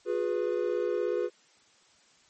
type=chord; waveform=triangle; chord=F diminished; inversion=none; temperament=equal with one note detuned; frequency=358.4 / 415.3 / 493.9 Hz; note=F4 / Ab4 / Cb5; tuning=+45 / 0 / 0 cents; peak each=-29 dBFS; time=0.05-1.3 s; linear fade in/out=50 ms; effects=white hiss -62 dBFS RMS until 2.29 s + MP3 32 kbps